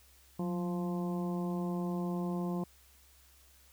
harmonic tone with a mistuned harmonic, 174.61 Hz, F3, in tune, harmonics 1 / 2 / 3 / 4 / 5 / 6, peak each -33 / -39 / -46 / -46 / -48 / -48 dBFS, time 0.39-2.64 s, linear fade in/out 5 ms, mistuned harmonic 1, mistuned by +50 cents, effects added 66 Hz sine -63 dBFS peak until 3.72 s + white hiss -63 dBFS RMS until 3.72 s

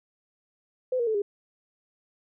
sine tone with pitch steps, 509 / 472.2 / 438 / 406.3 Hz, C5 / A#4 / A4 / G#4, -48 / +22 / -8 / -38 cents, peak -23 dBFS, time 0.92-1.22 s, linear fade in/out 5 ms, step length 75 ms, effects none

